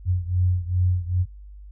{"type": "beating tone pair", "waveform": "sine", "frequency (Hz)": [89.7, 92.2], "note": ["F2", "F#2"], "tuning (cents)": [47, -6], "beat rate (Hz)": 2.5, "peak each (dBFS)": [-21, -24], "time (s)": [0.05, 1.26], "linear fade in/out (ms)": 50, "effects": ["noise-tail reverb RT60 0.2 s tail -21 dB re dry", "added 50 Hz sine -39 dBFS peak until 1.71 s"]}